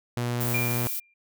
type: tone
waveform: sawtooth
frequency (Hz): 120.8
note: B2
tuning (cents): -38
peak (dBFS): -22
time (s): 0.17-0.87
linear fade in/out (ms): 0
type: noise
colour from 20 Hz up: violet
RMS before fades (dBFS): -31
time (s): 0.4-1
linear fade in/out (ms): 10
type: tone with exponential decay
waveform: sine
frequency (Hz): 2387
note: D7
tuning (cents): +28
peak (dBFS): -24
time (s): 0.54-1.14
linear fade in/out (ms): 5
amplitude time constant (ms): 130
effects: none